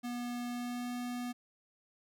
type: tone with pitch glide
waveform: square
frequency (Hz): 242.4 to 244.7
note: B3 to B3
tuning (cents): -32 to -16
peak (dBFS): -37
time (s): 0.03-1.33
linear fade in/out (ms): 20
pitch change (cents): +16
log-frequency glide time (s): 0.47-0.91
effects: none